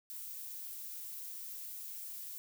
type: noise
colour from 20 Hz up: violet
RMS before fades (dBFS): -45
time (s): 0.1-2.38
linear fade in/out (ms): 0
effects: none